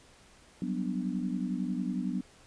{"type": "chord", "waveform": "sine", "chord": "G major seventh", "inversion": "third", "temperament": "equal", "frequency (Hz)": [185, 196, 246.9, 293.7], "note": ["F#3", "G3", "B3", "D4"], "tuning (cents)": [0, 0, 0, 0], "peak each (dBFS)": [-34, -37, -34, -38], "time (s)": [0.62, 2.21], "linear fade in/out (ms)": 2, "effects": ["pink hiss -58 dBFS RMS until 2.46 s", "resampled to 22050 Hz"]}